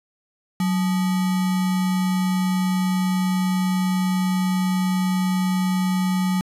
sine tone with sample-and-hold, 185 Hz, F#3, in tune, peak -18 dBFS, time 0.6-6.41 s, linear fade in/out 2 ms, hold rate 1050 Hz, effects resampled to 32000 Hz

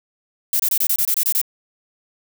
violet noise bursts, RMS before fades -18 dBFS, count 10, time 0.53-1.415 s, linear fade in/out 2 ms, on 66 ms, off 25 ms, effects none

